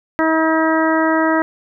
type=harmonic tone; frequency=320 Hz; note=D#4; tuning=49 cents sharp; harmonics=1 / 2 / 3 / 4 / 5 / 6; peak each=-16 / -19 / -21 / -22 / -23 / -24 dBFS; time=0.19-1.42 s; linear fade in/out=0 ms; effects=none